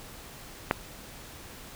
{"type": "click", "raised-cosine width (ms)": 0.5, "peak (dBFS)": -7, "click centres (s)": 0.711, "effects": ["pink hiss -46 dBFS RMS until 1.75 s"]}